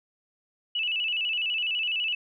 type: tone with vibrato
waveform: sine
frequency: 2780 Hz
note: F7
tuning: 9 cents flat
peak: -25 dBFS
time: 0.75-2.15 s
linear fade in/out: 5 ms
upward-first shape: square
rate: 12 Hz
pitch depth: 90 cents each way
effects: none